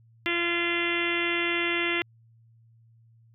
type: harmonic tone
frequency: 343.7 Hz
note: F4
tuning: 28 cents flat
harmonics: 1 / 2 / 3 / 4 / 5 / 6 / 7 / 8 / 9 / 10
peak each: -30 / -40 / -40 / -36 / -35 / -29 / -35 / -32 / -37 / -38 dBFS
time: 0.26-2.02 s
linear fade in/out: 0 ms
effects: added 114 Hz sine -55 dBFS peak until 3.34 s